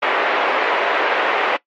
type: band-pass noise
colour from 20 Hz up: pink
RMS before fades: -18 dBFS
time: 0.02-1.57 s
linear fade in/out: 10 ms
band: 430 to 2600 Hz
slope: 24 dB/octave
effects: noise-tail reverb RT60 0.1 s tail -18 dB re dry + MP3 48 kbps